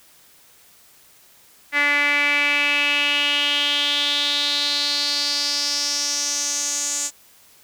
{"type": "tone with band-pass filter sweep", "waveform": "sawtooth", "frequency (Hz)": 289.1, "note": "D4", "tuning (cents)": -27, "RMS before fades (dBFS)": -21, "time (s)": [1.72, 7.11], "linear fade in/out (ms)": 50, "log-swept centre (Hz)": [2000, 7200], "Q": 5.4, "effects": ["white hiss -52 dBFS RMS until 7.63 s"]}